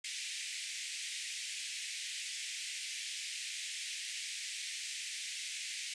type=band-pass noise; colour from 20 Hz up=pink; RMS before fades=-42 dBFS; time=0.04-5.94 s; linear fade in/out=5 ms; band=2000 to 9200 Hz; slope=48 dB/octave; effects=none